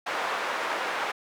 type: band-pass noise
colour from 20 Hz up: white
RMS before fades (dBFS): -30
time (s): 0.06-1.12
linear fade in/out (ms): 10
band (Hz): 520 to 1500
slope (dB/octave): 12
effects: none